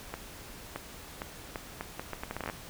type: accelerating click train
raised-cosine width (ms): 0.5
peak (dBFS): -20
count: 16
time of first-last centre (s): 0.14-2.499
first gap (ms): 620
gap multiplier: 0.74
effects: pink hiss -47 dBFS RMS until 2.69 s